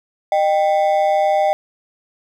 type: ring-modulated tone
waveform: triangle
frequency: 698.5 Hz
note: F5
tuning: in tune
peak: -8 dBFS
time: 0.32-1.53 s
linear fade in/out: 0 ms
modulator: 86.3 Hz
effects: none